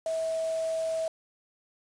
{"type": "tone in noise", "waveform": "sine", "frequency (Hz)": 648, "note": "E5", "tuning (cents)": -30, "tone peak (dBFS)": -27, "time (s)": [0.06, 1.08], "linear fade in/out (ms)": 2, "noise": "white", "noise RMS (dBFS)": -45, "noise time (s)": [0.06, 1.08], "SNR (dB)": 15, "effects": ["resampled to 22050 Hz"]}